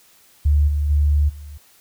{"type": "tone with level steps", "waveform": "sine", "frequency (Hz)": 73.42, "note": "D2", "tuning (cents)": 0, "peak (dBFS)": [-12, -17, -13, -33], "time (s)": [0.45, 1.58], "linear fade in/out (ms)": 10, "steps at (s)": [0.67, 0.89, 1.28], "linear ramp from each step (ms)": 20, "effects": ["white hiss -53 dBFS RMS until 1.8 s"]}